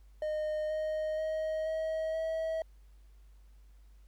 triangle tone with pitch steps, 614 / 621.5 / 629.1 / 636.8 / 644.5 Hz, D#5 / D#5 / D#5 / D#5 / E5, -23 / -2 / +19 / +40 / -39 cents, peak -29 dBFS, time 0.22-2.62 s, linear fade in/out 2 ms, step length 480 ms, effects added 50 Hz sine -54 dBFS peak until 4.07 s + pink hiss -73 dBFS RMS until 4.07 s

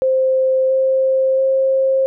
sine tone with pitch steps, 523.3 / 527.9 / 532.4 Hz, C5 / C5 / C5, 0 / +15 / +30 cents, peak -12 dBFS, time 0.02-2.06 s, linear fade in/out 0 ms, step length 680 ms, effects none

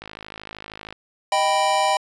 click train, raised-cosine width 0.3 ms, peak -19 dBFS, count 49, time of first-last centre 0.02-0.926 s, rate 53 Hz
square chord, Eb augmented, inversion none, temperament equal, 622.3 / 784 / 987.8 Hz, Eb5 / G5 / B5, 0 / 0 / 0 cents, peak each -24 / -21 / -23 dBFS, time 1.32-1.97 s, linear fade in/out 2 ms
effects resampled to 22050 Hz

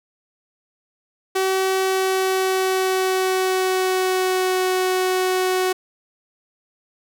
sawtooth tone with pitch glide, 380 to 370.9 Hz, F#4 to F#4, +46 to +4 cents, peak -14 dBFS, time 1.35-5.73 s, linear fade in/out 10 ms, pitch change -42 cents, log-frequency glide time 1.79-4.6 s, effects none

